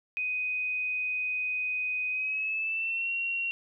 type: tone with pitch glide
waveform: sine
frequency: 2500 to 2742 Hz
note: D#7 to F7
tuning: +8 to -32 cents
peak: -28 dBFS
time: 0.17-3.51 s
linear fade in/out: 0 ms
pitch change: +160 cents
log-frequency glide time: 2.1-3.11 s
effects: none